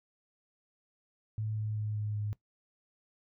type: tone with pitch steps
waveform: sine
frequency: 108.3 / 107.37 / 106.44 / 105.52 / 104.61 Hz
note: A2 / A2 / G#2 / G#2 / G#2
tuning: -27 / -42 / +43 / +28 / +13 cents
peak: -32 dBFS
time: 1.38-2.33 s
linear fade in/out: 0 ms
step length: 190 ms
effects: noise-tail reverb RT60 0.1 s tail -18 dB re dry